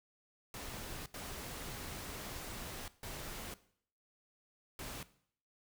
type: noise bursts at uneven times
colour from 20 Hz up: pink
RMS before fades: -45 dBFS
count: 4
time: 0.54-1.06 / 1.14-2.88 / 3.03-3.54 / 4.79-5.03 s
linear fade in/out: 2 ms
effects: noise-tail reverb RT60 0.6 s tail -17 dB re dry